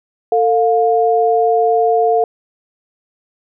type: tone pair together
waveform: sine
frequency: 448.8 / 706.9 Hz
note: A4 / F5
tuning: +34 / +21 cents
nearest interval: minor sixth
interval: 787 cents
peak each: -13 dBFS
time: 0.32-2.24 s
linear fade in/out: 2 ms
effects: none

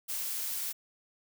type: noise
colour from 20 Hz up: blue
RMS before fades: -35 dBFS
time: 0.08-0.73 s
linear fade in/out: 20 ms
effects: none

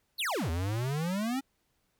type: exponential two-way sweep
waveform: square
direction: down then up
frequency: 4704 to 79 to 277.8 Hz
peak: -30 dBFS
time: 0.18-1.41 s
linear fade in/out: 20 ms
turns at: 0.5 s
effects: pink hiss -75 dBFS RMS until 1.99 s

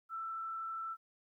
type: tone with frequency modulation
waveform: sine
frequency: 1330 Hz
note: E6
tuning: 15 cents sharp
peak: -38 dBFS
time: 0.09-0.97 s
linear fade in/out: 50 ms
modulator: 32.3 Hz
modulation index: 0.49
effects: 13-bit

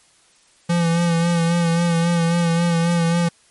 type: tone with vibrato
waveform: square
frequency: 169.5 Hz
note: E3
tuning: 49 cents sharp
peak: -16 dBFS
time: 0.69-3.29 s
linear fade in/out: 10 ms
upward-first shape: sine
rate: 3.7 Hz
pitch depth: 34 cents each way
effects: white hiss -55 dBFS RMS until 3.5 s + MP3 48 kbps

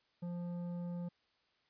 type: tone with tanh clipping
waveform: sine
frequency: 174.61 Hz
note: F3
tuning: in tune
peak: -40 dBFS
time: 0.22-1.09 s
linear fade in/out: 10 ms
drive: 10 dB
effects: white hiss -75 dBFS RMS until 1.69 s + resampled to 11025 Hz

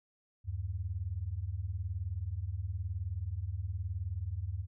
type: beating tone pair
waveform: sine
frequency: 78.5 / 97.5 Hz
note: D#2 / G2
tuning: +16 / -9 cents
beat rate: 19 Hz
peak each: -38 / -36 dBFS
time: 0.44-4.67 s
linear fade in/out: 50 ms
effects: none

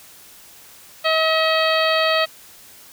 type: harmonic tone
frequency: 639 Hz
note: D#5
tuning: 46 cents sharp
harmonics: 1 / 2 / 3 / 4 / 5 / 6 / 7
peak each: -19 / -22 / -24 / -25 / -26 / -27 / -27 dBFS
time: 1.04-2.26 s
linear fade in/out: 20 ms
effects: white hiss -45 dBFS RMS until 2.92 s

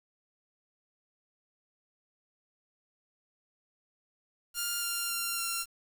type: tone with pitch steps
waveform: 5% pulse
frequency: 1404 / 1392.7 / 1381.5 / 1370.3 Hz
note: F6 / F6 / F6 / F6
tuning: +9 / -5 / -19 / -33 cents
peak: -20 dBFS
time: 4.54-5.66 s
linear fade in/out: 50 ms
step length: 280 ms
effects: 8-bit

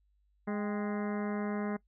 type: harmonic tone with a mistuned harmonic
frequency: 207.7 Hz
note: G#3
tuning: in tune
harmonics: 1 / 2 / 3 / 4 / 5 / 6 / 7 / 8 / 9 / 10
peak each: -33 / -39 / -43 / -45 / -47 / -49 / -50 / -51 / -52 / -53 dBFS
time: 0.47-1.77 s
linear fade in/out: 10 ms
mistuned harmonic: 4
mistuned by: -71 cents
effects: noise-tail reverb RT60 0.1 s tail -21 dB re dry + added 50 Hz sine -68 dBFS peak until 1.87 s

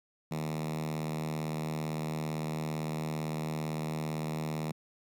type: tone with high-pass filter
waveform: 5% pulse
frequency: 77.78 Hz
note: D#2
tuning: in tune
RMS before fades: -35 dBFS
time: 0.31-4.72 s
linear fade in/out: 5 ms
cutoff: 170 Hz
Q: 6.7
effects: none

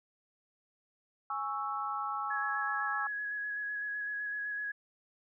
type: chord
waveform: sine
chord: C# minor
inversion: second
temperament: equal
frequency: 830.6 / 1108.7 / 1318.5 Hz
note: G#5 / C#6 / E6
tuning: 0 / 0 / 0 cents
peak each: -38 / -38 / -36 dBFS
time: 1.3-3.07 s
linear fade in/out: 2 ms
type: tone with vibrato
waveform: sine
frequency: 1676 Hz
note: G#6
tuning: 15 cents sharp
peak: -34 dBFS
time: 2.3-4.72 s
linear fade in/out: 10 ms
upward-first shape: square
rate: 7.9 Hz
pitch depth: 15 cents each way
effects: none

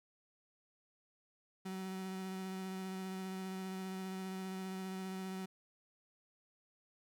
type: tone with vibrato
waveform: 35% pulse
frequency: 188.7 Hz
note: F#3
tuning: 34 cents sharp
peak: -39 dBFS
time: 1.65-5.46 s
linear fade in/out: 10 ms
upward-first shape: sine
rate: 15 Hz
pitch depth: 13 cents each way
effects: none

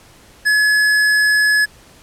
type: tone with hard clipping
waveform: sine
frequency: 1700 Hz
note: G#6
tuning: 40 cents sharp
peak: -13 dBFS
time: 0.45-1.66 s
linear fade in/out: 20 ms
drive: 12 dB
effects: pink hiss -46 dBFS RMS until 2.02 s + low-pass 12000 Hz 12 dB/octave

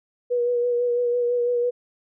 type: tone with vibrato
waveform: sine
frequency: 484.1 Hz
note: B4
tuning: 35 cents flat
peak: -19 dBFS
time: 0.3-1.71 s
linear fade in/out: 20 ms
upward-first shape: sine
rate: 6 Hz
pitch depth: 23 cents each way
effects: none

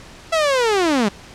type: linear sweep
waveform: sawtooth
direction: down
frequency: 669 to 191 Hz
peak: -11 dBFS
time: 0.32-1.09 s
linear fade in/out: 10 ms
effects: pink hiss -41 dBFS RMS until 1.34 s + low-pass 7000 Hz 12 dB/octave

